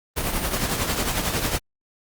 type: noise with tremolo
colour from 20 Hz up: pink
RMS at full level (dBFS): -22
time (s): 0.16-1.59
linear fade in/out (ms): 20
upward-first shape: triangle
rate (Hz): 11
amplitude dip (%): 60
effects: Opus 32 kbps